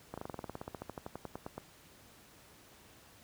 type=slowing click train; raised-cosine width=1 ms; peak=-26 dBFS; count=22; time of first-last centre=0.14-1.58 s; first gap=36 ms; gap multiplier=1.06; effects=pink hiss -59 dBFS RMS until 3.23 s + high-pass 60 Hz 12 dB/octave